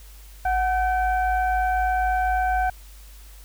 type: tone with frequency modulation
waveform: sine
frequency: 740 Hz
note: F#5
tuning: in tune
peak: -19 dBFS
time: 0.45-2.7 s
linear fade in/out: 5 ms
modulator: 794 Hz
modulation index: 0.78
effects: added 50 Hz sine -42 dBFS peak until 3.44 s + white hiss -51 dBFS RMS until 3.44 s